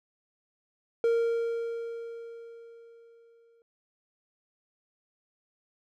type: tone with exponential decay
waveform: triangle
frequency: 463.5 Hz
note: A#4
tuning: 10 cents flat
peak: -19 dBFS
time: 1.04-3.62 s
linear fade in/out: 1 ms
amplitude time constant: 560 ms
effects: none